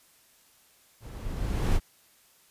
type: noise with level ramp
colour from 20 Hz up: brown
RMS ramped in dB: -42 to -21 dBFS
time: 1-1.8 s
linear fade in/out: 50 ms
effects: white hiss -61 dBFS RMS until 2.5 s + resampled to 32000 Hz